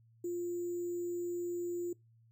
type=tone with sample-and-hold; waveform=sine; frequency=349.2 Hz; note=F4; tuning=in tune; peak=-34 dBFS; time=0.24-1.93 s; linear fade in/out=5 ms; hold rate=7350 Hz; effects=noise-tail reverb RT60 0.2 s tail -23 dB re dry + added 114 Hz sine -62 dBFS peak until 2.31 s